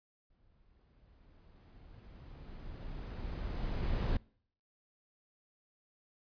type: noise with exponential growth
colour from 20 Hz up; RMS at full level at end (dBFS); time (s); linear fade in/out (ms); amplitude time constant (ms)
brown; -31; 0.3-4.17; 5; 840
effects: noise-tail reverb RT60 0.6 s tail -25 dB re dry + resampled to 11025 Hz